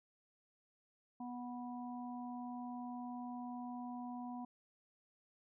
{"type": "harmonic tone", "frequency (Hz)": 245.3, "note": "B3", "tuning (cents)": -12, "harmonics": [1, 3, 4], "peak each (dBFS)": [-44, -49, -52], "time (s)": [1.2, 4.45], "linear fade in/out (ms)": 5, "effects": []}